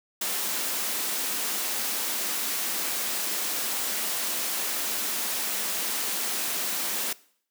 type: high-pass noise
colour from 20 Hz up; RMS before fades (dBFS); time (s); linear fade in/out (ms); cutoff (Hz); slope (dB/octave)
white; -29; 0.21-7.13; 5; 180; 96
effects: noise-tail reverb RT60 0.6 s tail -21 dB re dry